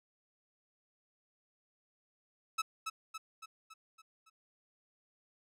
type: tone with echo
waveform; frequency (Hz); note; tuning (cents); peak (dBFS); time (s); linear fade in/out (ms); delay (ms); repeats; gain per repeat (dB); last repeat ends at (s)
sawtooth; 1300; E6; -24; -27; 2.58-2.62; 10; 280; 6; -5; 4.3
effects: low-pass 11000 Hz 12 dB/octave